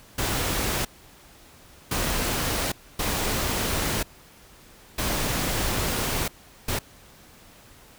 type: noise bursts at uneven times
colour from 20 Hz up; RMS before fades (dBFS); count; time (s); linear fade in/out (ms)
pink; -26; 5; 0.18-0.85 / 1.91-2.72 / 2.99-4.03 / 4.98-6.28 / 6.68-6.79; 5
effects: pink hiss -51 dBFS RMS until 7.98 s